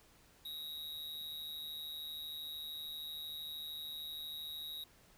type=tone with amplitude modulation; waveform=square; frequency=3800 Hz; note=A#7; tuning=33 cents sharp; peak=-40 dBFS; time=0.45-4.84 s; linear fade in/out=5 ms; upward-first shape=sine; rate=153 Hz; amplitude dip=70%; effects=pink hiss -65 dBFS RMS until 5.17 s